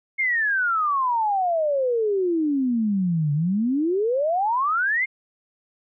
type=exponential two-way sweep; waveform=sine; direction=down then up; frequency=2170 to 142.5 to 2170 Hz; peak=-19 dBFS; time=0.18-5.06 s; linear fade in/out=20 ms; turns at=3.33 s; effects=none